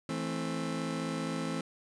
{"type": "chord", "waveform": "30% pulse", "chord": "A minor", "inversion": "second", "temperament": "just", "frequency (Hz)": [165, 220, 264], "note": ["E3", "A3", "C4"], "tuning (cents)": [2, 0, 16], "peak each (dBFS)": [-34, -36, -34], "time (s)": [0.09, 1.61], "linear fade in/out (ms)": 2, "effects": ["resampled to 22050 Hz"]}